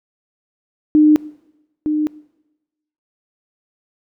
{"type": "tone pair in turn", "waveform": "sine", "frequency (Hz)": [303.8, 303.8], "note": ["D#4", "D#4"], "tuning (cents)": [-41, -41], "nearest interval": "unison", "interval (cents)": 0, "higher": "neither", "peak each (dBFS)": [-7, -15], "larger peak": "first", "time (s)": [[0.95, 1.16], [1.86, 2.07]], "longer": "neither", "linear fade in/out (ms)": 0, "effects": ["noise-tail reverb RT60 1.0 s tail -21 dB re dry"]}